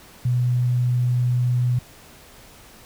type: tone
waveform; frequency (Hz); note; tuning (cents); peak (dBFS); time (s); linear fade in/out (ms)
sine; 123.47; B2; 0; -17; 0.25-1.79; 5
effects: pink hiss -47 dBFS RMS until 2.85 s